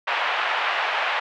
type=band-pass noise; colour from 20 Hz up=pink; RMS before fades=-24 dBFS; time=0.07-1.2 s; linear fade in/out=10 ms; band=710 to 3000 Hz; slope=24 dB/octave; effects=none